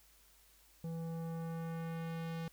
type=tone with low-pass filter sweep; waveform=square; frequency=164.81 Hz; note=E3; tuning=in tune; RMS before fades=-41 dBFS; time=0.84-2.48 s; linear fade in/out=2 ms; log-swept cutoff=530 to 4700 Hz; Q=0.83; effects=added 50 Hz sine -69 dBFS peak until 2.52 s + white hiss -66 dBFS RMS until 2.52 s

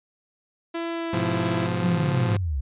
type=tone with pitch glide; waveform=sawtooth; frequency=334.9 to 332 Hz; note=E4 to E4; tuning=+27 to +12 cents; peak=-23 dBFS; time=0.74-1.67 s; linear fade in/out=10 ms; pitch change=-15 cents; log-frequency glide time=0.91-1.11 s
type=chord; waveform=sawtooth; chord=F diminished; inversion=first; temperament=just; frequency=104.77 / 125.72 / 174.61 Hz; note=Ab2 / Cb3 / F3; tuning=+16 / +31 / 0 cents; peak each=-25 / -25 / -23 dBFS; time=1.13-2.37 s; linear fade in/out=5 ms
type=linear sweep; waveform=sine; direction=down; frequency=185 to 61.7 Hz; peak=-23 dBFS; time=1.83-2.61 s; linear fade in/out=10 ms
effects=resampled to 8000 Hz

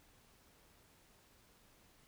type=silence; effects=pink hiss -67 dBFS RMS until 2.07 s

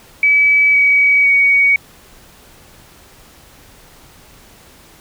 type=tone with pitch steps; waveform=sine; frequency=2290 / 2268 / 2245 Hz; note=D7 / C#7 / C#7; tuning=-44 / +39 / +21 cents; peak=-8 dBFS; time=0.23-1.76 s; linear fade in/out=2 ms; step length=510 ms; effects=pink hiss -44 dBFS RMS until 5 s

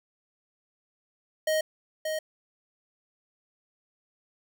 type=tone with echo; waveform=square; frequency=625 Hz; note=D#5; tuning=8 cents sharp; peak=-24 dBFS; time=1.47-1.61 s; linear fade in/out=5 ms; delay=580 ms; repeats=1; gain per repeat=-5 dB; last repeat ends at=2.19 s; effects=none

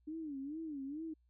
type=tone with vibrato; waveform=sine; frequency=296.1 Hz; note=D4; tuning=14 cents sharp; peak=-40 dBFS; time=0.07-1.14 s; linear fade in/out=10 ms; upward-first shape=sine; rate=2.3 Hz; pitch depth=170 cents each way; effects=added 60 Hz sine -69 dBFS peak until 1.29 s

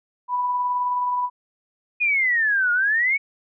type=tone with tremolo; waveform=sine; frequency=987.8 Hz; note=B5; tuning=in tune; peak=-19 dBFS; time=0.28-1.3 s; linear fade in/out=50 ms; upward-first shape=sine; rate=19 Hz; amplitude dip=25%
type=exponential two-way sweep; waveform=sine; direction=down then up; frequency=2489 to 1417 to 2265 Hz; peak=-17 dBFS; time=2-3.18 s; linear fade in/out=20 ms; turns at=2.72 s
effects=none

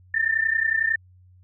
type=tone pair together; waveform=sine; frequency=1776 / 1807 Hz; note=A6 / A6; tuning=+16 / +46 cents; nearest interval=unison; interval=30 cents; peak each=-23 / -22 dBFS; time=0.14-0.96 s; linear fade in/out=5 ms; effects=added 91 Hz sine -50 dBFS peak until 1.43 s

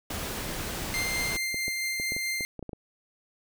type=noise; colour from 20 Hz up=pink; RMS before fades=-34 dBFS; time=0.1-1.37 s; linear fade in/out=5 ms
type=tone with tremolo; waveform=sawtooth; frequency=2096 Hz; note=C7; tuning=2 cents sharp; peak=-24 dBFS; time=0.94-2.45 s; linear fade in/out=0 ms; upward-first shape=triangle; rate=4.6 Hz; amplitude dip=25%
type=clicks; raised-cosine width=2 ms; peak=-24 dBFS; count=11; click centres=1.356 / 1.544 / 1.681 / 1.999 / 2.121 / 2.165 / 2.408 / 2.593 / 2.627 / 2.693 / 2.732 s
effects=none

